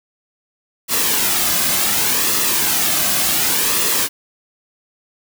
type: noise with flanger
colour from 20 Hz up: white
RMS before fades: -17 dBFS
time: 0.88-4.09 s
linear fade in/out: 50 ms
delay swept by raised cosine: 1.3 to 2.2 ms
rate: 0.68 Hz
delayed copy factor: -0.5
effects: none